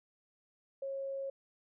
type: tone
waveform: sine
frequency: 545 Hz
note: C#5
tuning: 29 cents flat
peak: -36 dBFS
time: 0.82-1.3 s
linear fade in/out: 5 ms
effects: none